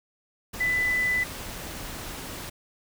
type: tone in noise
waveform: sine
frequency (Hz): 1996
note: B6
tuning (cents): +18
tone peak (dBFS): -22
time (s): 0.6-1.24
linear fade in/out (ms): 10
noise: pink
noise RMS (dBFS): -37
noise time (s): 0.53-2.5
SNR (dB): +12
effects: none